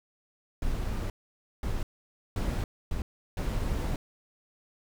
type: noise bursts at uneven times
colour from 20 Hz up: brown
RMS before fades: -30 dBFS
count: 5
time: 0.62-1.1 / 1.63-1.83 / 2.36-2.64 / 2.91-3.02 / 3.37-3.96 s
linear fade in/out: 2 ms
effects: none